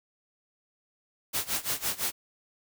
white noise with tremolo, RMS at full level -28 dBFS, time 1.33-2.12 s, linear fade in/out 20 ms, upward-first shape sine, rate 5.9 Hz, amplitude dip 90%, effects none

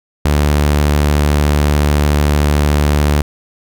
sawtooth tone, 73.6 Hz, D2, 4 cents sharp, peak -6 dBFS, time 0.25-3.22 s, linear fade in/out 5 ms, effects none

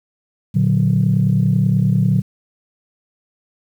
sine chord, Bb augmented, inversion none, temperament equal, 116.54 / 146.83 / 185 Hz, Bb2 / D3 / F#3, 0 / 0 / 0 cents, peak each -16 dBFS, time 0.54-2.22 s, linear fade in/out 20 ms, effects tanh soft clip ceiling -5 dBFS + 8-bit

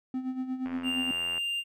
triangle tone with tremolo, 258 Hz, C4, 24 cents flat, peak -26 dBFS, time 0.14-1.11 s, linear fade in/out 2 ms, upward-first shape sine, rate 8.5 Hz, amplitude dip 65%
click train, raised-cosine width 0.5 ms, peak -27 dBFS, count 63, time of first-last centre 0.66-1.379 s, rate 86.2 Hz
triangle tone, 2794 Hz, F7, in tune, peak -27 dBFS, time 0.83-1.64 s, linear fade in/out 50 ms
effects none

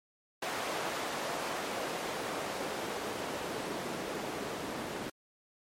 white noise with band-pass filter sweep, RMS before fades -37 dBFS, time 0.42-5.1 s, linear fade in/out 5 ms, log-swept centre 610 to 310 Hz, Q 0.8, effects MP3 64 kbps

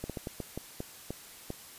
slowing click train, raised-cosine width 2 ms, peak -22 dBFS, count 9, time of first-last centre 0.04-1.504 s, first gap 57 ms, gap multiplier 1.32, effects white hiss -50 dBFS RMS until 1.78 s + resampled to 32000 Hz

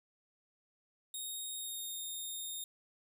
10% pulse tone with pitch glide, 3729 to 3682 Hz, A#7 to A#7, 0 to -22 cents, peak -33 dBFS, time 1.14-2.64 s, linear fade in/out 2 ms, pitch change -22 cents, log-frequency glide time 1.53-2.02 s, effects none

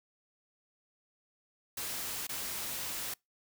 white noise with dropouts, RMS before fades -38 dBFS, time 1.77-3.14 s, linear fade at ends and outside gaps 5 ms, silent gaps 2.27-2.291 s, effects noise-tail reverb RT60 0.2 s tail -26 dB re dry

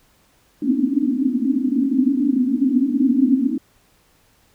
pink band-pass noise, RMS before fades -18 dBFS, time 0.62-3.58 s, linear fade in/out 5 ms, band 240 to 290 Hz, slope 96 dB/octave, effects pink hiss -58 dBFS RMS until 4.54 s

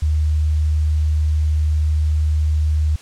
sine tone, 76.6 Hz, D#2, 27 cents flat, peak -14 dBFS, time 0.02-2.96 s, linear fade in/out 5 ms, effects white hiss -43 dBFS RMS until 3.01 s + low-pass 7000 Hz 12 dB/octave

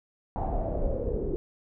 brown noise with low-pass filter sweep, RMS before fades -29 dBFS, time 0.36-1.36 s, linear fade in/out 0 ms, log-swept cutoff 820 to 390 Hz, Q 7.4, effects none

